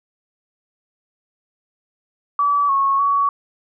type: tone with pitch steps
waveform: sine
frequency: 1149 / 1098 / 1125 Hz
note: D6 / C#6 / C#6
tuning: -38 / -17 / +25 cents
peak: -14 dBFS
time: 2.39-3.29 s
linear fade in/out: 2 ms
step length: 300 ms
effects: none